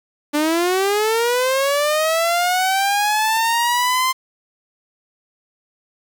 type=linear sweep; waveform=sawtooth; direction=up; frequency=290 to 1046.5 Hz; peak=-12 dBFS; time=0.33-4.13 s; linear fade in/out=20 ms; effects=7-bit